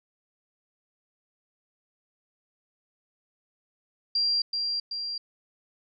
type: tone with echo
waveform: sine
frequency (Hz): 4751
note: D8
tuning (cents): +19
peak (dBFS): -22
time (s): 4.15-4.42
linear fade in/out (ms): 5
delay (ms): 380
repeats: 2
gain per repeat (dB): -4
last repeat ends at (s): 5.18
effects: none